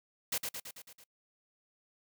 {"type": "noise with echo", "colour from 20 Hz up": "white", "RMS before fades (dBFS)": -33, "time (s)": [0.32, 0.38], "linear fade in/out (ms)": 5, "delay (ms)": 110, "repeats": 6, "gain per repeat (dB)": -4, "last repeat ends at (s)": 1.04, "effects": ["noise-tail reverb RT60 0.1 s tail -25 dB re dry"]}